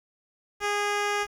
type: tone with low-pass filter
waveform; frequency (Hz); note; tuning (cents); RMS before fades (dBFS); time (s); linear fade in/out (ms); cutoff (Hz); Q
10% pulse; 410.9; G#4; -18; -27; 0.6-1.27; 50; 8500; 0.58
effects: 8-bit